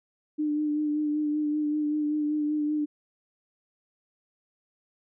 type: tone with vibrato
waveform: sine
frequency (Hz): 300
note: D4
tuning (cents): +37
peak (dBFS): -24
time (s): 0.38-2.86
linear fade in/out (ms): 20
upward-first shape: sine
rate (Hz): 5.2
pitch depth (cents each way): 23
effects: none